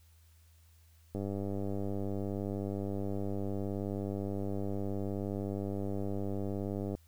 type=click train; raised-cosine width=2 ms; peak=-24 dBFS; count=577; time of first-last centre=1.15-6.951 s; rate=99.3 Hz; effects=added 81 Hz sine -59 dBFS peak until 7.07 s + white hiss -69 dBFS RMS until 7.07 s